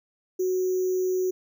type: tone with sample-and-hold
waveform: sine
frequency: 369.4 Hz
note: F#4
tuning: 3 cents flat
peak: -22 dBFS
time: 0.39-1.31 s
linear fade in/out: 10 ms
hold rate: 6300 Hz
effects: none